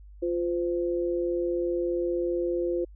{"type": "tone pair together", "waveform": "sine", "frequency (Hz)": [349.1, 514], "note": ["F4", "C5"], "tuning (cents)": [-1, -31], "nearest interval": "perfect fifth", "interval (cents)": 670, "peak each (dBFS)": [-26, -30], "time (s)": [0.22, 2.85], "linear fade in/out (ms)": 10, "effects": ["added 50 Hz sine -45 dBFS peak until 2.95 s"]}